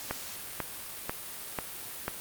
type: click train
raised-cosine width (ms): 0.5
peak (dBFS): -15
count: 5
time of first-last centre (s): 0.11-2.08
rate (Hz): 2.03
effects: white hiss -41 dBFS RMS until 2.2 s + Opus 48 kbps